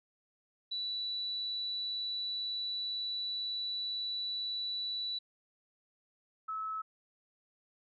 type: tone pair in turn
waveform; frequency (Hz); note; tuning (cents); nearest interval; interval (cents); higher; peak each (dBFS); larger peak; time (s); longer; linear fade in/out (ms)
sine; 3951 / 1297.7; B7 / E6; 0 / -28; octave + perfect fifth; 1928; first; -34 / -35; first; 0.71-5.19 / 6.48-6.82; first; 10
effects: none